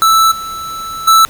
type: tone with level steps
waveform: square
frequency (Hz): 1318.5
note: E6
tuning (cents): 0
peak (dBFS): -7 / -22 / -5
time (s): 0.02-1.25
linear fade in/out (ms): 0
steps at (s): 0.31 / 1.07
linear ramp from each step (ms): 10
effects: pink hiss -37 dBFS RMS until 1.29 s